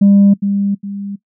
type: tone with echo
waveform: sine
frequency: 200 Hz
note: G3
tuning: 35 cents sharp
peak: -3 dBFS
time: 0.01-0.34 s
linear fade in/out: 10 ms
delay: 410 ms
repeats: 2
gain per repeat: -9 dB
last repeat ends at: 1.16 s
effects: noise-tail reverb RT60 0.1 s tail -19 dB re dry + tanh soft clip ceiling -3 dBFS